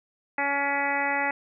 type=harmonic tone; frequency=281.8 Hz; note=C#4; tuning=29 cents sharp; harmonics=1 / 2 / 3 / 4 / 5 / 6 / 7 / 8 / 9; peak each=-36 / -34 / -28 / -39 / -34 / -34 / -28 / -36 / -37 dBFS; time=0.38-1.31 s; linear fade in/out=2 ms; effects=none